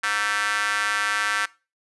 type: tone with high-pass filter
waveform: square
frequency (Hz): 103.83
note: G#2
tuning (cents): 0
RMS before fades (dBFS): -24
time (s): 0.03-1.46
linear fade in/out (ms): 10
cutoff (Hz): 1500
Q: 3.4
effects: noise-tail reverb RT60 0.3 s tail -21 dB re dry + resampled to 24000 Hz